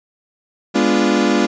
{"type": "chord", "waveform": "35% pulse", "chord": "G# diminished seventh", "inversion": "none", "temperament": "equal", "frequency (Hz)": [207.7, 246.9, 293.7, 349.2], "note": ["G#3", "B3", "D4", "F4"], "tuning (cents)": [0, 0, 0, 0], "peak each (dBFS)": -17, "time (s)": [0.74, 1.47], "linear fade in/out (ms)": 20, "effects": ["resampled to 16000 Hz"]}